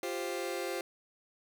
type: chord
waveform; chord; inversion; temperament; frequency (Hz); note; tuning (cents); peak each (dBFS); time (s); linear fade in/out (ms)
sawtooth; F suspended second; none; just; 349.2 / 392.9 / 523.8; F4 / G4 / C5; 0 / +4 / +2; -34 / -35 / -34; 0.03-0.81; 2
effects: none